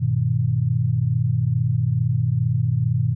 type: chord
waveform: sine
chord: G augmented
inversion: none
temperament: equal with one note detuned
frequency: 98 / 120.3 / 155.56 Hz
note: G2 / B2 / D#3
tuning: 0 / -45 / 0 cents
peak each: -25 / -19 / -24 dBFS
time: 0-3.15 s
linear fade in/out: 20 ms
effects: none